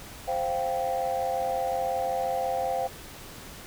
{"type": "chord", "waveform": "sine", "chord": "C suspended fourth", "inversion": "none", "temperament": "equal", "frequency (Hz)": [523.3, 698.5, 784], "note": ["C5", "F5", "G5"], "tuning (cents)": [0, 0, 0], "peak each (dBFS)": -29, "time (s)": [0.27, 2.88], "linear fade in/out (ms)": 20, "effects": ["tanh soft clip ceiling -19 dBFS", "pink hiss -44 dBFS RMS until 3.66 s"]}